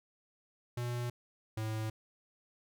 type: tone pair in turn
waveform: square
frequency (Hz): 121.2 / 109.59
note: B2 / A2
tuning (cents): -32 / -6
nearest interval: major second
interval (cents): 174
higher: first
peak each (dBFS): -35 / -35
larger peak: neither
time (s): 0.77-1.1 / 1.57-1.9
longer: neither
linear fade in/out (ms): 5
effects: none